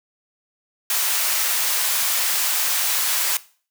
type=high-pass noise; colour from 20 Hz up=white; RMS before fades=-21 dBFS; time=0.9-3.37 s; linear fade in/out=2 ms; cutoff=790 Hz; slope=12 dB/octave; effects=noise-tail reverb RT60 0.4 s tail -18 dB re dry